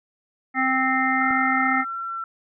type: harmonic tone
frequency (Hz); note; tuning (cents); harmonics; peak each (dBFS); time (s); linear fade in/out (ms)
261.6; C4; 0; 1 / 3 / 5 / 7 / 8; -25 / -25 / -25 / -25 / -25; 0.54-1.85; 50
type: tone with vibrato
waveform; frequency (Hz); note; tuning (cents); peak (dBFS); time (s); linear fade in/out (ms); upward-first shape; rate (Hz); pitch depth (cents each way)
sine; 1349; E6; +40; -27; 1.21-2.24; 2; sine; 1.6; 9
type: click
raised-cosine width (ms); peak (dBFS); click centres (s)
2; -25; 1.308
effects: none